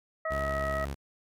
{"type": "harmonic tone", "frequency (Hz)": 639, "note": "D#5", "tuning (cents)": 46, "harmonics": [1, 2, 3], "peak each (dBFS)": [-31, -34, -36], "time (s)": [0.25, 0.85], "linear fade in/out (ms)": 5}
{"type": "tone", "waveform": "sawtooth", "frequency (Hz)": 69.3, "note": "C#2", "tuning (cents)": 0, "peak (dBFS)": -29, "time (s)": [0.3, 0.95], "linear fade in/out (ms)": 20}
{"effects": ["MP3 96 kbps"]}